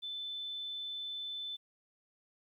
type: tone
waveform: sine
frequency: 3520 Hz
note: A7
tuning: in tune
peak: -38 dBFS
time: 0.02-1.57 s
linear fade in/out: 20 ms
effects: 12-bit